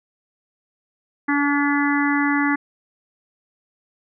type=harmonic tone; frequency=286.7 Hz; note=D4; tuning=42 cents flat; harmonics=1 / 3 / 4 / 5 / 6 / 7; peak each=-19 / -27 / -27 / -28 / -25 / -26 dBFS; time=1.28-2.56 s; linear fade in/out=10 ms; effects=none